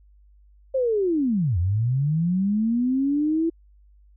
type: linear two-way sweep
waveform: sine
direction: down then up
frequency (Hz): 542 to 82.41 to 334.9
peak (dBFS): -19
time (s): 0.74-3.5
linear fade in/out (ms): 10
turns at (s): 1.58
effects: added 50 Hz sine -51 dBFS peak until 4.16 s